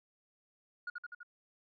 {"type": "tone with echo", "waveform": "sine", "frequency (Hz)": 1439, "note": "F#6", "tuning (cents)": -49, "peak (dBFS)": -34, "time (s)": [0.87, 0.9], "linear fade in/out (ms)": 5, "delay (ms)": 83, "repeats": 4, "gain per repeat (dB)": -3, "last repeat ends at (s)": 1.232, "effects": ["tanh soft clip ceiling -36 dBFS"]}